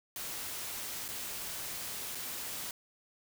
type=noise with dropouts; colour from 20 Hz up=white; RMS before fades=-40 dBFS; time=0.16-2.71 s; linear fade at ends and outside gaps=1 ms; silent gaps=1.081-1.087 / 2.149-2.153 s; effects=none